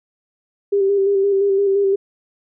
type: tone with vibrato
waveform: sine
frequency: 395.6 Hz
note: G4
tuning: 16 cents sharp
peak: -13 dBFS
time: 0.72-1.96 s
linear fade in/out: 10 ms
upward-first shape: square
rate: 5.8 Hz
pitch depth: 27 cents each way
effects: none